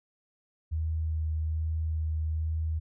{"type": "tone with vibrato", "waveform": "sine", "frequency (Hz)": 79.1, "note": "D#2", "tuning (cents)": 29, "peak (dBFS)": -27, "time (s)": [0.71, 2.8], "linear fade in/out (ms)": 20, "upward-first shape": "sine", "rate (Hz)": 1.2, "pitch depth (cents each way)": 13, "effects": []}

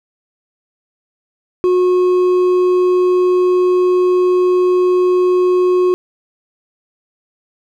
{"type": "tone with hard clipping", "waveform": "triangle", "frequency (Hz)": 363.4, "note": "F#4", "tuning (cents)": -31, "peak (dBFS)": -11, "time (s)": [1.64, 5.94], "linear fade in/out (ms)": 0, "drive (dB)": 8, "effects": []}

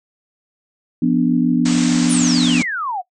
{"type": "chord", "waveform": "sine", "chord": "B diminished", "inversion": "second", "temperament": "equal", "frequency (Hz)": [174.61, 246.9, 293.7], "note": ["F3", "B3", "D4"], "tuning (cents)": [0, 0, 0], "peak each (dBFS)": [-19, -15, -18], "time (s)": [1.02, 2.62], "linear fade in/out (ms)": 5}
{"type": "low-pass noise", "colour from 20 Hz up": "white", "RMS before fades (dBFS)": -26, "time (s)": [1.65, 2.63], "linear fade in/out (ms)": 10, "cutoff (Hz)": 8300, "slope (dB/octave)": 96}
{"type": "exponential sweep", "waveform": "sine", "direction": "down", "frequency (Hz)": [10270, 698.5], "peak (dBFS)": -20, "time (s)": [2.09, 3.02], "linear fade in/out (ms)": 20}
{"effects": ["noise-tail reverb RT60 0.1 s tail -20 dB re dry"]}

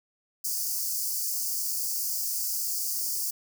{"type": "high-pass noise", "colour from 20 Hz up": "white", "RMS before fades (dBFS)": -30, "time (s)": [0.44, 3.31], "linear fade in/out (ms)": 10, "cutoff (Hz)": 4600, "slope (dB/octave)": 96, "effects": []}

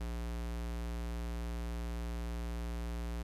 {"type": "tone", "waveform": "square", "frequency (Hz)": 58.27, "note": "A#1", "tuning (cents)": 0, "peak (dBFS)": -37, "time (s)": [0, 3.23], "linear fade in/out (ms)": 10, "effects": ["resampled to 32000 Hz", "13-bit"]}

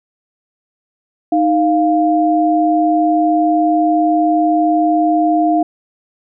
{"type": "tone pair together", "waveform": "sine", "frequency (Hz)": [311.1, 698.5], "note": ["D#4", "F5"], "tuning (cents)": [0, 0], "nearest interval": "octave + major second", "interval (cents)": 1400, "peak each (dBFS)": -13, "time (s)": [1.32, 5.63], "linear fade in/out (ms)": 5, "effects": []}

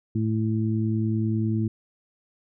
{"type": "harmonic tone", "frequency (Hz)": 110, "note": "A2", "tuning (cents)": 0, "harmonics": [1, 2, 3], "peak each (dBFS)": [-24, -26, -30], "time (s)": [0.15, 1.68], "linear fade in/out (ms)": 5, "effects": []}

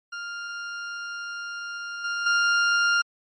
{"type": "tone with level steps", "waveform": "40% pulse", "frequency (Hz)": 1400, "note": "F6", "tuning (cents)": 4, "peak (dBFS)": [-31, -25, -18], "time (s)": [0.12, 3.02], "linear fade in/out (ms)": 10, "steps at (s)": [2.04, 2.26], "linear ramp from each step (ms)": 5, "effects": ["MP3 32 kbps"]}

